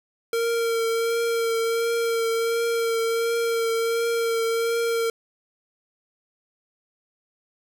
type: tone with vibrato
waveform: square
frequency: 460.1 Hz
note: A#4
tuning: 23 cents flat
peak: -22 dBFS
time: 0.33-5.1 s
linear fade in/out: 2 ms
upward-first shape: triangle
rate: 1.4 Hz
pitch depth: 20 cents each way
effects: none